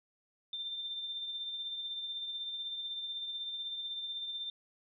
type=tone with tremolo; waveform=sine; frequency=3581 Hz; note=A7; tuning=30 cents sharp; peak=-35 dBFS; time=0.53-4.5 s; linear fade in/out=2 ms; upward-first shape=triangle; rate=16 Hz; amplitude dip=45%; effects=none